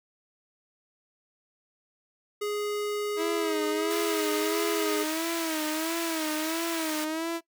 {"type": "tone", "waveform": "square", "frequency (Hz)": 415.3, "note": "G#4", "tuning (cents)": 0, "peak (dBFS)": -29, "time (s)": [2.41, 5.04], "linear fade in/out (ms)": 10}
{"type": "tone with vibrato", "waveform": "sawtooth", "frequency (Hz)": 320.6, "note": "E4", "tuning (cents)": -48, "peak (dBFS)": -25, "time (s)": [3.16, 7.41], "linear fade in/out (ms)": 50, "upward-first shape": "sine", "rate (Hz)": 1.5, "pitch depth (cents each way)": 76}
{"type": "high-pass noise", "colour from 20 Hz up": "pink", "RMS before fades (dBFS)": -36, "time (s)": [3.9, 7.05], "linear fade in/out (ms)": 10, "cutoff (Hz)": 1500, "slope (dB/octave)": 12}
{"effects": ["noise-tail reverb RT60 0.1 s tail -20 dB re dry"]}